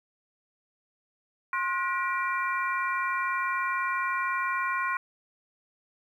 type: tone cluster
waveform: sine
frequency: 1062 / 1448 / 1915 / 2361 Hz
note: C6 / F#6 / A#6 / D7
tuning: +25 / -38 / +46 / +9 cents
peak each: -29 / -31 / -35 / -35 dBFS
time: 1.53-4.97 s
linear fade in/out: 2 ms
effects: 10-bit